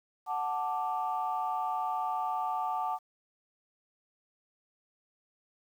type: chord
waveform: sine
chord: D major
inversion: first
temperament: equal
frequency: 740 / 880 / 1174.7 Hz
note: F#5 / A5 / D6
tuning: 0 / 0 / 0 cents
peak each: -33 / -33 / -35 dBFS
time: 0.26-2.99 s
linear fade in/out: 50 ms
effects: tanh soft clip ceiling -21 dBFS + 10-bit